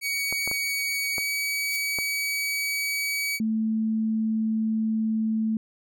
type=tone with pitch glide; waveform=sawtooth; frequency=2252 to 2270 Hz; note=C#7 to C#7; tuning=+27 to +41 cents; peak=-22 dBFS; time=0.01-3.4 s; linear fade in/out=50 ms; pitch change=+14 cents; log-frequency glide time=1.15-1.27 s
type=clicks; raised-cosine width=1 ms; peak=-20 dBFS; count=5; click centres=0.326 / 0.476 / 0.514 / 1.182 / 1.987 s
type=noise with exponential growth; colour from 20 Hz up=violet; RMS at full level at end=-31 dBFS; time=1.61-1.76 s; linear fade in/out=0 ms; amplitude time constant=32 ms
type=tone; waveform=sine; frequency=220.3 Hz; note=A3; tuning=2 cents sharp; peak=-22 dBFS; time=3.4-5.57 s; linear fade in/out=2 ms
effects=none